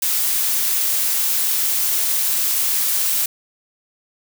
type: noise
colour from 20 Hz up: blue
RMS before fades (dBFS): -19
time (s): 0.02-3.26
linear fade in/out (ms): 5
effects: none